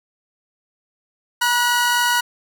sawtooth tone pair together, 962 / 1464.9 Hz, B5 / F#6, -46 / -18 cents, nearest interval perfect fifth, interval 728 cents, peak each -15 dBFS, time 1.41-2.21 s, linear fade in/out 10 ms, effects none

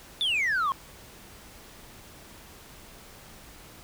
sine exponential sweep, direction down, 3600 to 1046.5 Hz, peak -21 dBFS, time 0.21-0.72 s, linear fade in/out 0 ms, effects tanh soft clip ceiling -22 dBFS + pink hiss -49 dBFS RMS until 3.83 s

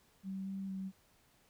sine tone with pitch steps, 192 / 193.9 / 191.1 Hz, G3 / G3 / G3, -36 / -19 / -44 cents, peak -38 dBFS, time 0.23-0.92 s, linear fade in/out 50 ms, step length 230 ms, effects pink hiss -69 dBFS RMS until 1.49 s

